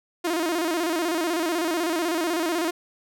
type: tone with vibrato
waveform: sawtooth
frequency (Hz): 333.8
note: E4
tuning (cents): +22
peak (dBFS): -19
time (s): 0.24-2.71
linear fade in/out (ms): 10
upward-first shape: square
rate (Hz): 16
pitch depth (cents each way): 92
effects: none